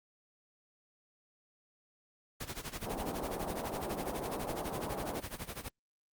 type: noise with tremolo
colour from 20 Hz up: pink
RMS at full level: -39 dBFS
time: 2.4-5.69 s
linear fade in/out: 10 ms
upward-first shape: sine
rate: 12 Hz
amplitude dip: 85%
type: band-pass noise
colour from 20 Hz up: white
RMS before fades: -39 dBFS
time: 2.85-5.21 s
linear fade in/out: 20 ms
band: 150 to 910 Hz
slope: 24 dB/octave
effects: Opus 48 kbps